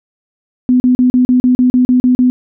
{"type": "tone bursts", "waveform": "sine", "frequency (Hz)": 250.8, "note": "B3", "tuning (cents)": 27, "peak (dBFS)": -6, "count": 11, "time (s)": [0.69, 2.3], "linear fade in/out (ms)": 0, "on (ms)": 110, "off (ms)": 40, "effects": []}